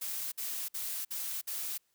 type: noise bursts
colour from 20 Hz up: blue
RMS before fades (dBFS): -37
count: 5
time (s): 0.01-1.78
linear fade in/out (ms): 10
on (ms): 310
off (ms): 55
effects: white hiss -75 dBFS RMS until 1.94 s